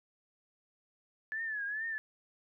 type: tone with vibrato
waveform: sine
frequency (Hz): 1722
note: A6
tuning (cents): -38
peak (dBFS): -34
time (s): 1.32-1.98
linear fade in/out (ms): 0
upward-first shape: triangle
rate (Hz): 2.3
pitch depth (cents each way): 120
effects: none